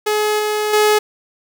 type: tone with level steps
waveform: sawtooth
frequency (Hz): 423.6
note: G#4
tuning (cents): +34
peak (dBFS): -11 / -13 / -7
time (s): 0.06-0.99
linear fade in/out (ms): 10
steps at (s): 0.39 / 0.73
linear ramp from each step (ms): 5
effects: none